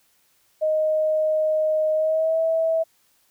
sine tone with pitch glide, 622.3 to 650.2 Hz, D#5 to E5, 0 to -24 cents, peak -18 dBFS, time 0.61-2.84 s, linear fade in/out 20 ms, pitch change +76 cents, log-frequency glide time 1.94-2.4 s, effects white hiss -63 dBFS RMS until 3.3 s

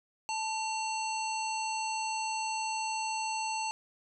harmonic tone with a mistuned harmonic, 880 Hz, A5, in tune, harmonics 1 / 3 / 5 / 7 / 9, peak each -33 / -38 / -42 / -43 / -43 dBFS, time 0.29-3.71 s, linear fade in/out 0 ms, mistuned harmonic 3, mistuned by +60 cents, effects none

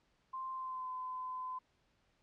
sine tone with pitch glide, 1046.5 to 1020.2 Hz, C6 to C6, 0 to -44 cents, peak -39 dBFS, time 0.33-1.59 s, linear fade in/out 10 ms, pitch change -44 cents, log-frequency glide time 0.53-0.9 s, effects pink hiss -75 dBFS RMS until 2.22 s + low-pass 5000 Hz 12 dB/octave

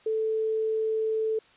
sine tone, 439.7 Hz, A4, 1 cent flat, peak -24 dBFS, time 0.06-1.39 s, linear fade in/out 5 ms, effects white hiss -58 dBFS RMS until 1.56 s + resampled to 8000 Hz

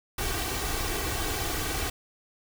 pink noise with comb filter, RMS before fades -30 dBFS, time 0.18-1.9 s, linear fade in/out 5 ms, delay 2.6 ms, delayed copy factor +0.65, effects none

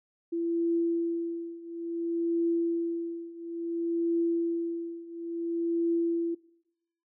sine tone with tremolo, 336.8 Hz, E4, 37 cents sharp, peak -23 dBFS, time 0.32-6.35 s, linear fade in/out 10 ms, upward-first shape triangle, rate 0.58 Hz, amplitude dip 90%, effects noise-tail reverb RT60 0.8 s tail -21 dB re dry

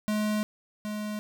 square tone pair in turn, 212.1 / 210.9 Hz, G#3 / G#3, +37 / +27 cents, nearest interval unison, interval 10 cents, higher first, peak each -26 / -32 dBFS, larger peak first, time 0.08-0.43 / 0.85-1.19 s, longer first, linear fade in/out 0 ms, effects none

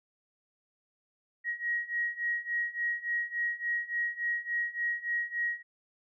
sine beating tone pair, 1893 / 1896.5 Hz, A#6 / A#6, +26 / +29 cents, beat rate 3.5 Hz, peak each -34 / -32 dBFS, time 1.44-5.63 s, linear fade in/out 50 ms, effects none

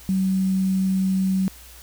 sine tone with quantisation, 189.7 Hz, F#3, 43 cents sharp, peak -18 dBFS, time 0.09-1.48 s, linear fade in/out 0 ms, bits 7, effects added 60 Hz sine -46 dBFS peak until 1.82 s + white hiss -46 dBFS RMS until 1.82 s

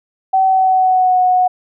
sine tone with pitch glide, 763 to 733.6 Hz, G5 to F#5, -47 to -15 cents, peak -9 dBFS, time 0.33-1.48 s, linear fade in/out 10 ms, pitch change -68 cents, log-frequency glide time 0.45-1.19 s, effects none

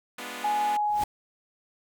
5% pulse chord, G# diminished seventh, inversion none, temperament equal, 207.7 / 246.9 / 293.7 / 349.2 Hz, G#3 / B3 / D4 / F4, 0 / 0 / 0 / 0 cents, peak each -32 / -27 / -31 / -31 dBFS, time 0.18-0.77 s, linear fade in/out 5 ms
sine tone, 836 Hz, G#5, 11 cents sharp, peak -23 dBFS, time 0.44-1.04 s, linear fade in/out 5 ms
pink noise with exponential growth, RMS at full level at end -32 dBFS, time 0.84-1.04 s, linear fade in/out 5 ms, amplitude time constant 43 ms
effects none

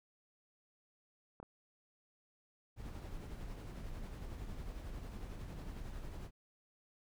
clicks, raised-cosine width 1 ms, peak -36 dBFS, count 2, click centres 1.401 / 1.429 s
brown noise with tremolo, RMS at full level -44 dBFS, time 2.76-6.31 s, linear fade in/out 50 ms, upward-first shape sine, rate 11 Hz, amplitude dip 35%
effects none

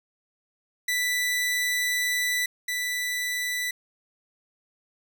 sawtooth tone pair in turn, 1978 / 1978 Hz, B6 / B6, +2 / +2 cents, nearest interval unison, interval 0 cents, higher neither, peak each -20 / -23 dBFS, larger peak first, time 0.88-2.46 / 2.68-3.71 s, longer first, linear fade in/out 5 ms, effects none

